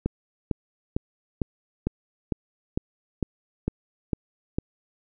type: click train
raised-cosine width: 3 ms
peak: -11 dBFS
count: 11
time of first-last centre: 0.06-4.585 s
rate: 2.21 Hz
effects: none